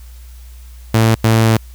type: tone bursts at uneven times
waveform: sawtooth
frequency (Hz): 112.1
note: A2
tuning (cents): +33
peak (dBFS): -5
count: 2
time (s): 0.94-1.15 / 1.24-1.57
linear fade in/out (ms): 5
effects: added 60 Hz sine -33 dBFS peak until 1.74 s + white hiss -48 dBFS RMS until 1.74 s